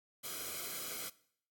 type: noise with comb filter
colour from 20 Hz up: white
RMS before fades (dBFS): -42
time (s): 0.23-1.1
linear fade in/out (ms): 20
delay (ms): 1.1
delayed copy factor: -0.7
effects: noise-tail reverb RT60 0.6 s tail -19 dB re dry + AAC 64 kbps